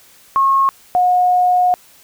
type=tone pair in turn; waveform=sine; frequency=1086 / 723.3 Hz; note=C#6 / F#5; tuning=-36 / -39 cents; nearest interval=perfect fifth; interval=703 cents; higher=first; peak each=-10 dBFS; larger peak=neither; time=0.36-0.69 / 0.95-1.74 s; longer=second; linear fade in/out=0 ms; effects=white hiss -47 dBFS RMS until 2.03 s